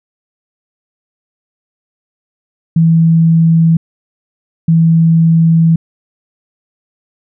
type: tone bursts at uneven times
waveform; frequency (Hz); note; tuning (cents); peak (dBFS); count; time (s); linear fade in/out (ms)
sine; 164.1; E3; -8; -5; 2; 2.76-3.77 / 4.68-5.76; 5
effects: none